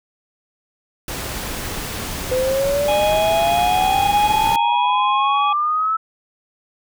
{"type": "noise", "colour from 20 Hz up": "pink", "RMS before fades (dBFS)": -27, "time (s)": [1.08, 4.56], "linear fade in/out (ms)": 2}
{"type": "exponential sweep", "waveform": "sine", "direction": "up", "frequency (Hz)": [505, 1318.5], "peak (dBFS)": -16, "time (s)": [2.31, 5.97], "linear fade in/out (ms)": 10}
{"type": "harmonic tone", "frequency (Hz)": 830, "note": "G#5", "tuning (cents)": -1, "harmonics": [1, 3, 4], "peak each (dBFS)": [-19, -28, -28], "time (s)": [2.88, 5.53], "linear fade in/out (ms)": 5}
{"effects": []}